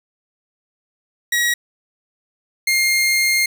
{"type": "tone pair in turn", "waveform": "sawtooth", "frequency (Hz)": [1909, 2122], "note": ["A#6", "C7"], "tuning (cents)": [41, 24], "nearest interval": "major second", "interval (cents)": 183, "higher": "second", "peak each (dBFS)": [-12, -11], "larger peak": "second", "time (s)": [[1.32, 1.54], [2.67, 3.46]], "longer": "second", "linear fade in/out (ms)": 5, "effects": []}